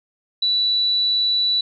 sine tone, 3951 Hz, B7, in tune, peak -16 dBFS, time 0.42-1.61 s, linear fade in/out 5 ms, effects none

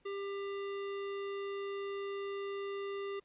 square tone, 397.5 Hz, G4, 24 cents sharp, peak -38 dBFS, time 0.05-3.2 s, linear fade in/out 10 ms, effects pink hiss -72 dBFS RMS until 3.24 s + resampled to 8000 Hz

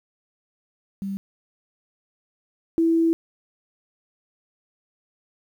sine tone pair in turn, 196 / 329.6 Hz, G3 / E4, 0 / 0 cents, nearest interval major sixth, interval 900 cents, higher second, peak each -26 / -16 dBFS, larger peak second, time 1.02-1.17 / 2.78-3.13 s, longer second, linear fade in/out 0 ms, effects 9-bit

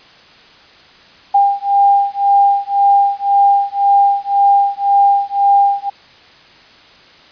sine beating tone pair, 800 / 801.9 Hz, G5 / G5, +35 / +39 cents, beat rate 1.9 Hz, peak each -12 dBFS, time 1.34-5.9 s, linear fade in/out 10 ms, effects white hiss -43 dBFS RMS until 7.31 s + resampled to 11025 Hz

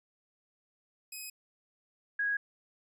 5% pulse / sine tone pair in turn, 2527 / 1652.4 Hz, D#7 / G#6, +26 / -9 cents, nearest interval perfect fifth, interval 735 cents, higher first, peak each -31 / -28 dBFS, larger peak second, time 1.12-1.3 / 2.19-2.37 s, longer neither, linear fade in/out 5 ms, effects resampled to 32000 Hz

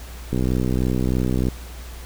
click train, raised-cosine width 3 ms, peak -9 dBFS, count 74, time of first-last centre 0.33-1.485 s, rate 63.2 Hz, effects added 60 Hz sine -34 dBFS peak until 2.05 s + pink hiss -42 dBFS RMS until 2.05 s

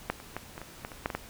clicks, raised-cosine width 0.5 ms, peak -12 / -29 / -18 / -25 / -25 / -20 / -27 / -13 / -19 / -15 dBFS, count 10, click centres 0.1 / 0.201 / 0.366 / 0.579 / 0.616 / 0.849 / 0.918 / 1.059 / 1.102 / 1.15 s, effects pink hiss -49 dBFS RMS until 1.29 s

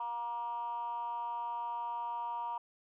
sine tone with frequency modulation, 946 Hz, A#5, 25 cents sharp, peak -34 dBFS, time 0-2.58 s, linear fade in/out 5 ms, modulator 234 Hz, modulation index 0.52, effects tanh soft clip ceiling -31 dBFS

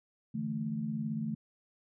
sine chord, D suspended second, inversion none, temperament equal, 146.83 / 164.81 / 220 Hz, D3 / E3 / A3, 0 / 0 / 0 cents, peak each -39 / -39 / -34 dBFS, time 0.34-1.35 s, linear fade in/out 10 ms, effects none

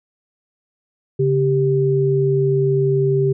sine tone pair together, 139.7 / 392.1 Hz, C#3 / G4, +14 / 0 cents, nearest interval octave + tritone, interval 1786 cents, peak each -17 / -16 dBFS, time 1.19-3.33 s, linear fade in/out 10 ms, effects none

